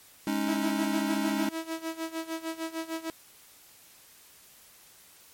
square chord, Ab suspended fourth, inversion none, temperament just, 207.7 / 276.9 / 311.5 Hz, Ab3 / Db4 / Eb4, 0 / -2 / +2 cents, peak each -32 dBFS, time 0.27-1.49 s, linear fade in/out 2 ms
sawtooth tone with tremolo, 324.8 Hz, E4, 26 cents flat, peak -26 dBFS, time 0.48-3.1 s, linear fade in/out 0 ms, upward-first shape sine, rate 6.6 Hz, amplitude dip 85%
effects white hiss -55 dBFS RMS until 5.33 s + MP3 64 kbps

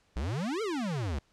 square exponential two-way sweep, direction up then down, 55 to 466.2 to 64.7 Hz, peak -31 dBFS, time 0.16-1.19 s, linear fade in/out 5 ms, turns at 0.62 s, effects pink hiss -68 dBFS RMS until 1.32 s + low-pass 7000 Hz 12 dB/octave

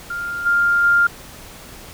sine tone with level steps, 1400 Hz, F6, 4 cents sharp, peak -23 / -13 / -11 dBFS, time 0.1-1.07 s, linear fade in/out 5 ms, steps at 0.45 / 0.83 s, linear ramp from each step 20 ms, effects pink hiss -39 dBFS RMS until 1.93 s

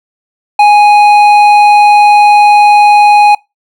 sine tone with hard clipping, 830 Hz, G#5, 1 cent flat, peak -3 dBFS, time 0.59-3.35 s, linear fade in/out 5 ms, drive 8 dB, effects noise-tail reverb RT60 0.2 s tail -23 dB re dry

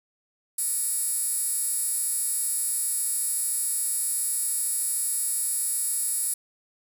15% pulse tone with high-pass filter, 466.9 Hz, A#4, 3 cents sharp, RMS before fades -27 dBFS, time 0.58-6.34 s, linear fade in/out 5 ms, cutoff 10000 Hz, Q 4.7, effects none

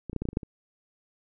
clicks, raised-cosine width 3 ms, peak -22 / -23 / -16 / -18 / -18 / -15 / -30 / -12 / -27 dBFS, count 9, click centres 0.097 / 0.131 / 0.163 / 0.22 / 0.254 / 0.288 / 0.331 / 0.371 / 0.432 s, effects none

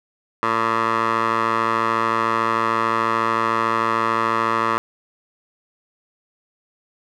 15% pulse tone with band-pass filter, 113.6 Hz, A#2, 44 cents flat, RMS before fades -20 dBFS, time 0.43-4.78 s, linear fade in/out 0 ms, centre 1200 Hz, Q 2.3, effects none

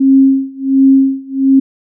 sine tone with tremolo, 269.1 Hz, C4, 49 cents sharp, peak -3 dBFS, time 0-1.6 s, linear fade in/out 10 ms, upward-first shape sine, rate 1.4 Hz, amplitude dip 95%, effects none

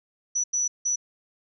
sine tone bursts at uneven times, 5920 Hz, F#8, in tune, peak -22 dBFS, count 3, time 0.35-0.44 / 0.53-0.68 / 0.85-0.96 s, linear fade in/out 10 ms, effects none

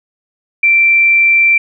sine tone, 2349 Hz, D7, in tune, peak -6 dBFS, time 0.63-1.58 s, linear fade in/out 5 ms, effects none

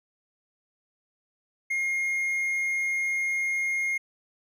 triangle tone, 2137 Hz, C7, 36 cents sharp, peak -23 dBFS, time 1.7-3.98 s, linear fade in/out 10 ms, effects none

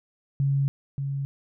sine tone pair in turn, 138.59 / 138.59 Hz, C#3 / C#3, 0 / 0 cents, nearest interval unison, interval 0 cents, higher neither, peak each -20 / -26 dBFS, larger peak first, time 0.4-0.68 / 0.98-1.25 s, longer first, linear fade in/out 0 ms, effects none

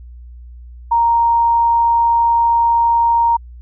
sine tone, 932.3 Hz, A#5, in tune, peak -10 dBFS, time 0.91-3.37 s, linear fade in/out 10 ms, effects added 60 Hz sine -33 dBFS peak until 3.61 s

